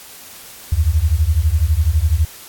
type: beating tone pair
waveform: sine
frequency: 72.3 / 84.3 Hz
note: D2 / E2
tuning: -27 / +39 cents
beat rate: 12 Hz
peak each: -15 dBFS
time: 0.72-2.25 s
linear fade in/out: 5 ms
effects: white hiss -38 dBFS RMS until 2.48 s + AAC 64 kbps